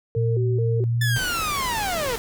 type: tone with vibrato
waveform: sine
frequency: 416.5 Hz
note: G#4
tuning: 5 cents sharp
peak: -25 dBFS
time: 0.15-0.84 s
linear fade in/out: 0 ms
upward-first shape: square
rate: 2.3 Hz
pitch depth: 160 cents each way
type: tone with pitch glide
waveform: sine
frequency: 116.54 to 118.85 Hz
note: A#2 to A#2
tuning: 0 to +34 cents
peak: -19 dBFS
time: 0.16-1.18 s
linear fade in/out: 10 ms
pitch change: +34 cents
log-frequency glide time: 0.9-1 s
type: linear sweep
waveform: sawtooth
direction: down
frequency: 1760 to 440 Hz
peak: -20 dBFS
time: 1.01-2.16 s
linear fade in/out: 5 ms
type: noise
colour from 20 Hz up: pink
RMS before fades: -32 dBFS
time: 1.16-2.18 s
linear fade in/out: 0 ms
effects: none